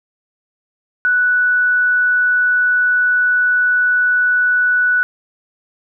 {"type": "tone", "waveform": "sine", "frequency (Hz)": 1480, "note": "F#6", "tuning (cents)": 0, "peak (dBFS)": -11, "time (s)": [1.05, 5.03], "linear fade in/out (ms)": 0, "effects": []}